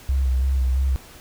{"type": "tone with vibrato", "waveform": "sine", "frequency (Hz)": 65.41, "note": "C2", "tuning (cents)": 0, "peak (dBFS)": -17, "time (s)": [0.09, 0.96], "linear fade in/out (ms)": 0, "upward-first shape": "square", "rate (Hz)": 3, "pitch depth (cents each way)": 36, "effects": ["pink hiss -45 dBFS RMS until 1.2 s"]}